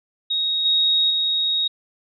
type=tone with level steps; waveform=sine; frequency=3765 Hz; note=A#7; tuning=16 cents sharp; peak=-19 / -15 / -18 dBFS; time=0.3-1.68 s; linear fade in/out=10 ms; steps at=0.65 / 1.1 s; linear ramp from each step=5 ms; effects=none